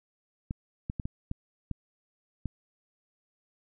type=clicks; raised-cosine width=5 ms; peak=-20 dBFS; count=7; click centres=0.509 / 0.899 / 0.998 / 1.055 / 1.314 / 1.713 / 2.457 s; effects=none